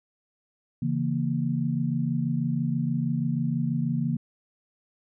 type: chord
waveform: sine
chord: A# diminished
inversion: first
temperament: equal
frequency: 138.59 / 164.81 / 233.1 Hz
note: C#3 / E3 / A#3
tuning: 0 / 0 / 0 cents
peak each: -28 dBFS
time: 0.82-4.17 s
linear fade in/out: 5 ms
effects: none